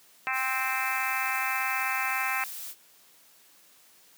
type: harmonic tone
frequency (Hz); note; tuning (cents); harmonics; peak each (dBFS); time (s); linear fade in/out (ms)
261.6; C4; 0; 3 / 4 / 5 / 6 / 7 / 8 / 9 / 10; -35 / -35 / -35 / -35 / -35 / -35 / -35 / -35; 0.27-2.44; 0
type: noise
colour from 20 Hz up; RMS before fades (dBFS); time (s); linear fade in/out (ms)
blue; -39; 0.32-2.75; 50
effects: white hiss -58 dBFS RMS until 4.17 s + high-pass 150 Hz 12 dB/octave